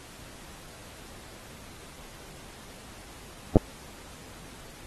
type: clicks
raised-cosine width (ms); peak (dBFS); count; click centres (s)
2; -3; 2; 3.558 / 3.568
effects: pink hiss -48 dBFS RMS until 4.86 s + AAC 32 kbps

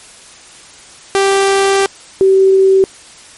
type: tone pair in turn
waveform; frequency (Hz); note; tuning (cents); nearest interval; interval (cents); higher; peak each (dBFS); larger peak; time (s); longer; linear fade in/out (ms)
sawtooth / sine; 392 / 384.2; G4 / G4; 0 / -35; unison; 35; first; -5; neither; 1.15-1.86 / 2.21-2.84; first; 0
effects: white hiss -38 dBFS RMS until 3.37 s + MP3 48 kbps

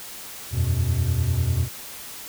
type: chord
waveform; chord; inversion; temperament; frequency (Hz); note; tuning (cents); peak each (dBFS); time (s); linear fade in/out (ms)
triangle; E suspended second; none; equal; 82.41 / 92.5 / 123.47; E2 / F#2 / B2; 0 / 0 / 0; -22; 0.51-1.69; 50
effects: white hiss -38 dBFS RMS until 2.28 s

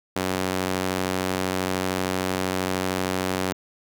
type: tone with high-pass filter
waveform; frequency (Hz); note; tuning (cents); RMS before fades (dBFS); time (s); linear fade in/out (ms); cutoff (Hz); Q
sawtooth; 93; F#2; +9; -26; 0.16-3.53; 5; 240; 0.69
effects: none

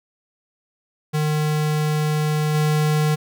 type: tone with level steps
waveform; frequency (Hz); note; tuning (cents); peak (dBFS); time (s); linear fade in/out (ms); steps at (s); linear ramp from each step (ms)
square; 152.3; D#3; -37; -19 / -17; 1.13-3.16; 20; 2.54; 10
effects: none

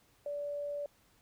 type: tone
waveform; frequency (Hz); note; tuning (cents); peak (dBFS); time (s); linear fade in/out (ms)
sine; 579; D5; -25; -35; 0.26-0.86; 2
effects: pink hiss -68 dBFS RMS until 1.21 s

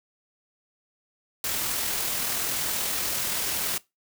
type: noise with amplitude modulation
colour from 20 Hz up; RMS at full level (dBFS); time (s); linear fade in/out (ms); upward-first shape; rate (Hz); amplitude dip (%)
white; -27; 1.44-3.78; 2; sine; 41; 25
effects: noise-tail reverb RT60 0.2 s tail -21 dB re dry

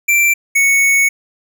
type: tone pair in turn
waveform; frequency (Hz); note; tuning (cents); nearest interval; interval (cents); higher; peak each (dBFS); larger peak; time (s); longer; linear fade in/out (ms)
square; 2349 / 2217; D7 / C#7; 0 / 0; minor second; 100; first; -10; neither; 0.08-0.34 / 0.55-1.09; second; 10
effects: none

